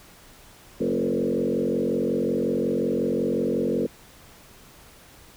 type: tone with frequency modulation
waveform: sine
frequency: 350.6 Hz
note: F4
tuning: 7 cents sharp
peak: -21 dBFS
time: 0.8-3.87 s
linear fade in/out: 10 ms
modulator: 45.5 Hz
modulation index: 3.6
effects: pink hiss -50 dBFS RMS until 5.36 s